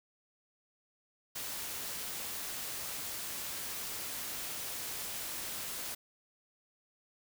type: noise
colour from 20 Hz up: white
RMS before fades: -40 dBFS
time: 1.35-5.95 s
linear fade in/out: 10 ms
effects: none